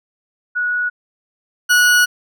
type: tone pair in turn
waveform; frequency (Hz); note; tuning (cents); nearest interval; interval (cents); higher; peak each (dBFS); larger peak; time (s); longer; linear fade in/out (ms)
sine / 40% pulse; 1463 / 1463; F#6 / F#6; -20 / -20; unison; 0; neither; -16 / -9; second; 0.55-0.9 / 1.69-2.06; second; 20
effects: none